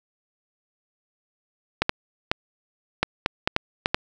clicks, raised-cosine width 0.3 ms, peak -3 dBFS, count 9, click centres 1.82 / 1.894 / 2.315 / 3.03 / 3.261 / 3.475 / 3.564 / 3.859 / 3.945 s, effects none

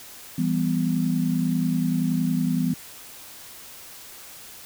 sine tone cluster, 168.5 / 199 / 250.2 Hz, E3 / G3 / B3, +38 / +26 / +23 cents, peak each -24 / -27 / -24 dBFS, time 0.38-2.74 s, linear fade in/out 5 ms, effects white hiss -43 dBFS RMS until 4.65 s

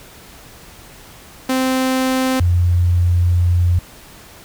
sawtooth / sine tone pair in turn, 260 / 87.92 Hz, C4 / F2, -11 / +12 cents, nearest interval octave + perfect fifth, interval 1877 cents, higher first, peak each -11 dBFS, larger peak neither, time 1.49-2.4 / 2.4-3.79 s, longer second, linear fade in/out 5 ms, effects pink hiss -41 dBFS RMS until 4.44 s

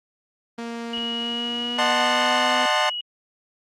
sawtooth tone with pitch glide, 233.1 to 251.3 Hz, A#3 to B3, 0 to +30 cents, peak -25 dBFS, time 0.58-2.66 s, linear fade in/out 5 ms, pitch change +130 cents, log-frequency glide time 1.15-2.52 s
sine tone, 2911 Hz, F#7, 29 cents flat, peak -26 dBFS, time 0.93-3.01 s, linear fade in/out 5 ms
25% pulse chord, D# diminished seventh, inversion none, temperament equal with one note detuned, 608.7 / 740 / 880 / 1046.5 Hz, D#5 / F#5 / A5 / C6, -38 / 0 / 0 / 0 cents, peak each -21 dBFS, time 1.78-2.9 s, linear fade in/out 10 ms
effects low-pass 6000 Hz 12 dB/octave + Opus 32 kbps

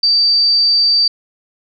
sine tone, 4642 Hz, D8, 21 cents flat, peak -9 dBFS, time 0.03-1.08 s, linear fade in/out 5 ms, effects none

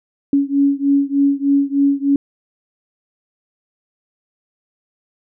sine beating tone pair, 278.6 / 281.9 Hz, C#4 / C#4, +9 / +29 cents, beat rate 3.3 Hz, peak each -15 / -16 dBFS, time 0.33-2.16 s, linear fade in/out 2 ms, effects none

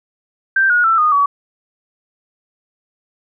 sine tone with pitch steps, 1568 / 1446.2 / 1333.8 / 1230.2 / 1134.7 Hz, G6 / F#6 / E6 / D#6 / C#6, 0 / -40 / +20 / -20 / +40 cents, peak -10 dBFS, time 0.56-1.26 s, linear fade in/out 5 ms, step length 140 ms, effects none

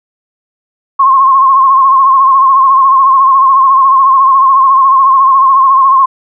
sine tone with vibrato, 1072 Hz, C6, 42 cents sharp, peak -3 dBFS, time 0.99-6.06 s, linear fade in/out 10 ms, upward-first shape sine, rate 14 Hz, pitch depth 56 cents each way, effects none

